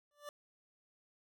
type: tone with exponential growth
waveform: 25% pulse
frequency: 586 Hz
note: D5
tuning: 4 cents flat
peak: -38 dBFS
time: 0.11-0.29 s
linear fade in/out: 1 ms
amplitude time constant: 37 ms
effects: none